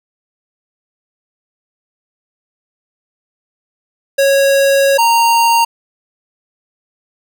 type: tone pair in turn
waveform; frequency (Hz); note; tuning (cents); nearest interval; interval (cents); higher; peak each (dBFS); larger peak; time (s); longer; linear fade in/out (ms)
square; 551 / 926.7; C#5 / A#5; -11 / -10; major sixth; 901; second; -9; neither; 4.18-4.98 / 4.98-5.65; first; 10
effects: none